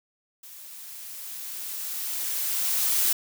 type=noise with level ramp; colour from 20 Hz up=blue; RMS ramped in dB=-45 to -22 dBFS; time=0.43-3.13 s; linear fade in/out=5 ms; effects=none